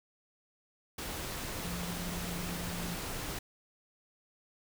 sine tone in noise, 174.61 Hz, F3, in tune, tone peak -39 dBFS, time 1.64-2.95 s, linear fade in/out 5 ms, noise pink, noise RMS -39 dBFS, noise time 0.98-3.39 s, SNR -3 dB, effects none

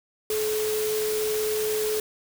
sine tone in noise, 429.6 Hz, A4, 41 cents flat, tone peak -24 dBFS, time 0.3-2 s, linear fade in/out 2 ms, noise white, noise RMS -32 dBFS, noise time 0.3-2 s, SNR +5 dB, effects none

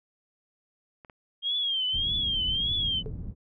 clicks, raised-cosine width 0.5 ms, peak -33 dBFS, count 2, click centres 1.048 / 1.098 s
sine tone with vibrato, 3213 Hz, G7, 42 cents sharp, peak -25 dBFS, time 1.42-3.03 s, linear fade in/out 50 ms, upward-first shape triangle, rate 1.7 Hz, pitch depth 130 cents each way
pink low-pass noise, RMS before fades -36 dBFS, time 1.92-3.35 s, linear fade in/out 50 ms, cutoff 160 Hz, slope 12 dB/octave
sine tone with exponential decay, 432.2 Hz, A4, 31 cents flat, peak -31 dBFS, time 3.06-3.15 s, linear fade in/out 0 ms, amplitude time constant 18 ms
effects none

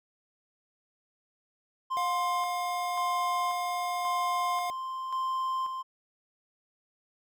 triangle tone with tremolo, 1046 Hz, C6, 1 cent flat, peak -26 dBFS, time 1.9-5.83 s, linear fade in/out 20 ms, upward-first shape square, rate 0.93 Hz, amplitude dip 45%
square tone, 711 Hz, F5, 31 cents sharp, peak -32 dBFS, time 1.97-4.7 s, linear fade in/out 0 ms
effects none

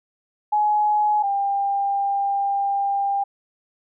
sine tone pair in turn, 841 / 797.1 Hz, G#5 / G5, +22 / +29 cents, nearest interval minor second, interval 93 cents, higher first, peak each -16 / -19 dBFS, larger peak first, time 0.52-1.23 / 1.23-3.24 s, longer second, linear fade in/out 10 ms, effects none

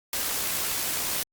white noise with amplitude modulation, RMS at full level -27 dBFS, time 0.13-1.23 s, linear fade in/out 2 ms, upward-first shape sine, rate 62 Hz, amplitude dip 30%, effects Opus 48 kbps

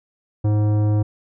triangle tone with tanh clipping, 105.4 Hz, G#2, 26 cents sharp, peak -17 dBFS, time 0.44-1.03 s, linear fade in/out 10 ms, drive 18 dB, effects none

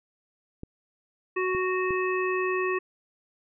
clicks, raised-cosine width 3 ms, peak -24 dBFS, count 3, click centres 0.634 / 1.549 / 1.907 s
harmonic tone, 370 Hz, F#4, in tune, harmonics 1 / 3 / 5 / 7, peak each -26 / -31 / -33 / -34 dBFS, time 1.36-2.79 s, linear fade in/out 10 ms
effects none

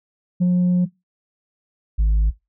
sine tone pair in turn, 179.1 / 52.8 Hz, F3 / G#1, +44 / +29 cents, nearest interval octave + major sixth, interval 2115 cents, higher first, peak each -11 dBFS, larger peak neither, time 0.4-0.86 / 1.98-2.31 s, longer first, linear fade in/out 20 ms, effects noise-tail reverb RT60 0.2 s tail -20 dB re dry + tanh soft clip ceiling -13 dBFS

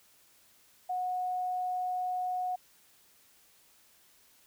sine tone, 731 Hz, F#5, 21 cents flat, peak -30 dBFS, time 0.89-2.56 s, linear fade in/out 10 ms, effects white hiss -63 dBFS RMS until 4.46 s

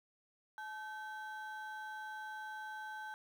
triangle ring-modulated tone, 1200 Hz, D6, 37 cents sharp, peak -38 dBFS, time 0.58-3.14 s, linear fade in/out 0 ms, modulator 340 Hz, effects 11-bit

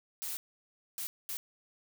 blue noise bursts at uneven times, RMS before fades -38 dBFS, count 3, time 0.22-0.37 / 0.98-1.07 / 1.29-1.37 s, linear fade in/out 0 ms, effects none

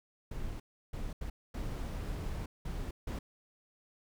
brown noise bursts at uneven times, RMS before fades -38 dBFS, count 6, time 0.31-0.6 / 0.93-1.13 / 1.21-1.3 / 1.54-2.46 / 2.65-2.91 / 3.07-3.19 s, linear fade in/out 5 ms, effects none

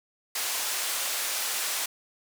white band-pass noise, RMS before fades -30 dBFS, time 0.35-1.86 s, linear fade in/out 5 ms, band 590 to 12000 Hz, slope 12 dB/octave, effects none

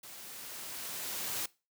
white noise with level ramp, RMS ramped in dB -49 to -35 dBFS, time 0.03-1.46 s, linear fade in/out 5 ms, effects noise-tail reverb RT60 0.3 s tail -22 dB re dry + high-pass 100 Hz 12 dB/octave

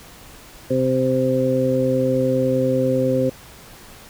harmonic tone, 130 Hz, C3, 11 cents flat, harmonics 1 / 2 / 3 / 4, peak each -24 / -21 / -25 / -19 dBFS, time 0.7-3.3 s, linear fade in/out 10 ms, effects pink hiss -43 dBFS RMS until 4.09 s

